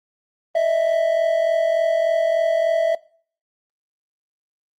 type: tone pair together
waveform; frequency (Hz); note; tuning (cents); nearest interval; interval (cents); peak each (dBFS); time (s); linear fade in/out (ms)
triangle; 615.9 / 659.3; D#5 / E5; -18 / 0; minor second; 118; -21 / -14; 0.55-2.95; 5
effects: noise-tail reverb RT60 0.5 s tail -23 dB re dry + Opus 24 kbps